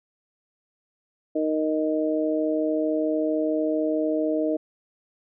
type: harmonic tone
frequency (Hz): 155.56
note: D#3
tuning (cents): 0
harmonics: 2 / 3 / 4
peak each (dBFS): -24 / -28 / -26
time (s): 1.35-4.57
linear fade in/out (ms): 10
effects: none